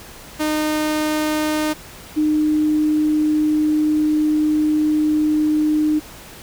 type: tone pair in turn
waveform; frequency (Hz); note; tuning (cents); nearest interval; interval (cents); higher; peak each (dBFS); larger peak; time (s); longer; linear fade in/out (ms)
sawtooth / sine; 306.4 / 305.2; D#4 / D#4; -27 / -33; unison; 6; first; -14; neither; 0.39-1.74 / 2.16-6; second; 20
effects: pink hiss -39 dBFS RMS until 6.42 s